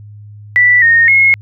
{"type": "tone with pitch steps", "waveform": "sine", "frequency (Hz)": [1968, 1848, 2165], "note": ["B6", "A#6", "C#7"], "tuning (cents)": [-7, -16, -41], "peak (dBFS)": -5, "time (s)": [0.56, 1.34], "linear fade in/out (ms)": 0, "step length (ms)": 260, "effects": ["added 104 Hz sine -31 dBFS peak until 1.41 s"]}